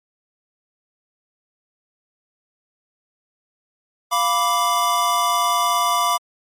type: chord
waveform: square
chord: B diminished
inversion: second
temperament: equal with one note detuned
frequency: 698.5 / 987.8 / 1170.6 Hz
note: F5 / B5 / D6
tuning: 0 / 0 / -6 cents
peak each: -24 / -22 / -20 dBFS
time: 4.11-6.18 s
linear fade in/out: 20 ms
effects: MP3 64 kbps